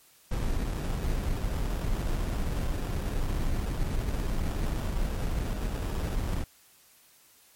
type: noise with sample-and-hold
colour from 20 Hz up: brown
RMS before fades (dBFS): -29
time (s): 0.31-6.44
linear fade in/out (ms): 5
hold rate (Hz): 2100
effects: white hiss -59 dBFS RMS until 7.55 s + MP3 64 kbps